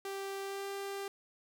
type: tone with pitch glide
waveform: sawtooth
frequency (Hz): 392 to 395.9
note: G4 to G4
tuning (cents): 0 to +17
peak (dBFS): -34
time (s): 0.05-1.08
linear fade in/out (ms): 2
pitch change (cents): +17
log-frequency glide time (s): 0.42-0.68
effects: none